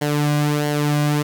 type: tone with flanger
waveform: sawtooth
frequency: 147.7 Hz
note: D3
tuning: 10 cents sharp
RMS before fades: -19 dBFS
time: 0.01-1.23 s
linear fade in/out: 10 ms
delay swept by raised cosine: 0.8 to 2.3 ms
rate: 1.5 Hz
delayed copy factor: -0.6
effects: 8-bit